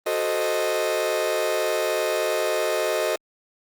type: chord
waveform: 40% pulse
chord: F# diminished seventh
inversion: none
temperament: equal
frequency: 370 / 440 / 523.3 / 622.3 Hz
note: F#4 / A4 / C5 / Eb5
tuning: 0 / 0 / 0 / 0 cents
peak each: -29 / -27 / -28 / -24 dBFS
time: 0.06-3.16 s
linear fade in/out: 5 ms
effects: Opus 32 kbps